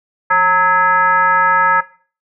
sine tone with frequency modulation, 1292 Hz, E6, 35 cents flat, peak -9 dBFS, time 0.3-1.81 s, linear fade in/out 10 ms, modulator 375 Hz, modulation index 1.3, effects noise-tail reverb RT60 0.4 s tail -17 dB re dry

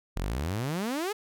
sawtooth exponential sweep, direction up, 38.89 to 440 Hz, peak -25 dBFS, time 0.16-1.13 s, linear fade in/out 10 ms, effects none

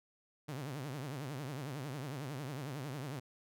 sawtooth tone with vibrato, 138.59 Hz, C#3, in tune, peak -36 dBFS, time 0.48-3.2 s, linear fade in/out 10 ms, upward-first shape triangle, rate 11 Hz, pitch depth 230 cents each way, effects none

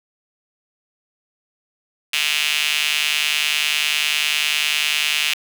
sawtooth tone with high-pass filter, 150 Hz, D3, 37 cents sharp, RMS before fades -20 dBFS, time 2.13-5.34 s, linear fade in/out 5 ms, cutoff 2700 Hz, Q 3.3, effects 7-bit

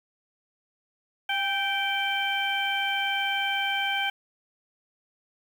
harmonic tone with a mistuned harmonic, 779 Hz, G5, 11 cents flat, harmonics 1 / 2 / 3 / 4, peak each -30 / -30 / -30 / -30 dBFS, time 1.29-4.1 s, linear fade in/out 5 ms, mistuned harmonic 1, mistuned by +40 cents, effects 8-bit

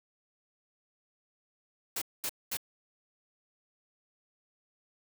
white noise bursts, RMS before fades -34 dBFS, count 3, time 1.96-2.571 s, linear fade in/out 5 ms, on 57 ms, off 220 ms, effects none

